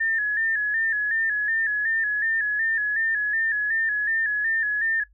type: tone with vibrato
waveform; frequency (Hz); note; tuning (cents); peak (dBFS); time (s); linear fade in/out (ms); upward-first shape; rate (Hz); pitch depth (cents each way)
sine; 1745; A6; -15; -21; 0-5.04; 10; square; 2.7; 56
effects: noise-tail reverb RT60 0.1 s tail -20 dB re dry + added 50 Hz sine -54 dBFS peak until 5.13 s